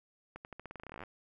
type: accelerating click train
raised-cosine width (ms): 0.5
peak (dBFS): -30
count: 20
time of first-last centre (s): 0.36-1.036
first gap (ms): 89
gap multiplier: 0.88
effects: none